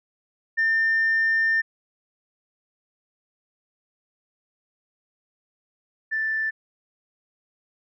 sine tone pair in turn, 1800 / 1766 Hz, A6 / A6, +39 / +6 cents, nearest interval unison, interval 33 cents, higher first, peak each -17 / -22 dBFS, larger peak first, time 0.57-1.62 / 6.11-6.51 s, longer first, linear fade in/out 20 ms, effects tanh soft clip ceiling -15 dBFS

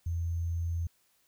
sine tone with sample-and-hold, 84.3 Hz, E2, 39 cents sharp, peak -29 dBFS, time 0.06-0.87 s, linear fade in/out 5 ms, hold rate 6300 Hz, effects white hiss -70 dBFS RMS until 1.27 s

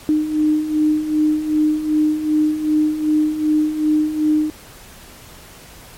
sine beating tone pair, 303.9 / 306.5 Hz, D#4 / D#4, -41 / -26 cents, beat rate 2.6 Hz, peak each -21 / -15 dBFS, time 0.09-4.5 s, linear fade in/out 0 ms, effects pink hiss -41 dBFS RMS until 5.97 s + MP3 64 kbps

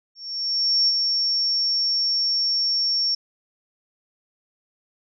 sine tone with ADSR envelope, 5480 Hz, F8, 34 cents flat, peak -15 dBFS, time 0.15-3.15 s, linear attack 730 ms, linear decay 33 ms, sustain -4 dB, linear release 6 ms, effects none

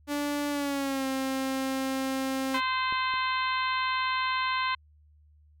sawtooth tone with pitch glide, 290.1 to 266 Hz, D4 to C4, -21 to +29 cents, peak -24 dBFS, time 0.07-2.61 s, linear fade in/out 50 ms, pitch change -150 cents, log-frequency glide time 0.5-1.06 s
harmonic tone, 517 Hz, C5, 21 cents flat, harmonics 2 / 3 / 4 / 5 / 6 / 7 / 8, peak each -28 / -34 / -34 / -37 / -38 / -41 / -40 dBFS, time 2.54-4.75 s, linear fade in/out 5 ms
clicks, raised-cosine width 2 ms, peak -30 / -35 dBFS, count 2, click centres 2.925 / 3.139 s
effects added 75 Hz sine -56 dBFS peak until 5.6 s

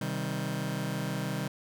sawtooth chord, C minor, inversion none, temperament just, 130.81 / 156.98 / 196.22 Hz, C3 / Eb3 / G3, 0 / +16 / +2 cents, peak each -31 / -31 / -31 dBFS, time 0.01-1.48 s, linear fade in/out 5 ms, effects none

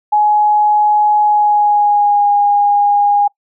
sine tone with pitch glide, 840 to 818 Hz, G#5 to G#5, +19 to -26 cents, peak -8 dBFS, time 0.12-3.28 s, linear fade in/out 10 ms, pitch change -45 cents, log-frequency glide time 1.21-2.3 s, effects noise-tail reverb RT60 0.1 s tail -23 dB re dry

